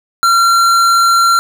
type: tone with hard clipping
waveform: sine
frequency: 1369 Hz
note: F6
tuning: 35 cents flat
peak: -9 dBFS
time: 0.23-1.39 s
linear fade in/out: 0 ms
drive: 15 dB
effects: none